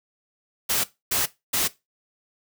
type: noise bursts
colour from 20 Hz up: white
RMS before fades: -23 dBFS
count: 3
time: 0.69-1.68 s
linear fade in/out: 10 ms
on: 150 ms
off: 270 ms
effects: noise-tail reverb RT60 0.2 s tail -17 dB re dry